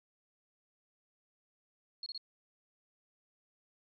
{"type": "tone bursts", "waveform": "sine", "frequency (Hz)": 4308, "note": "C8", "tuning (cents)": 50, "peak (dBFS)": -39, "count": 3, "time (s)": [2.03, 2.178], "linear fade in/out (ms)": 2, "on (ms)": 32, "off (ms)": 26, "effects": []}